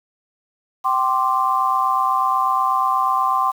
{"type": "chord", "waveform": "sine", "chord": "G suspended fourth", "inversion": "none", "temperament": "equal with one note detuned", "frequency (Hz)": [773.2, 1046.5, 1174.7], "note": ["G5", "C6", "D6"], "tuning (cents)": [-24, 0, 0], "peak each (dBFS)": [-22, -18, -21], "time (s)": [0.84, 3.52], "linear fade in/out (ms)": 20, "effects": ["7-bit"]}